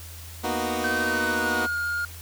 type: chord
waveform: 15% pulse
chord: B major seventh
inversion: third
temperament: equal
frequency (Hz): 233.1 / 246.9 / 311.1 / 370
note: A#3 / B3 / D#4 / F#4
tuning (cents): 0 / 0 / 0 / 0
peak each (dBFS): -25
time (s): 0.43-1.67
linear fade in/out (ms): 20
type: tone with pitch glide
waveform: triangle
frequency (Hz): 1537 to 1417.6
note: G6 to F6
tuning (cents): -35 to +25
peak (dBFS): -23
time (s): 0.84-2.05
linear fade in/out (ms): 2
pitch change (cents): -140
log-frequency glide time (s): 1.05-1.77
effects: added 83 Hz sine -40 dBFS peak until 2.21 s + white hiss -44 dBFS RMS until 2.21 s